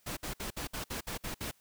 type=noise bursts; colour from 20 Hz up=pink; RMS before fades=-38 dBFS; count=9; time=0.06-1.514 s; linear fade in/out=10 ms; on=110 ms; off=58 ms; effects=white hiss -68 dBFS RMS until 1.6 s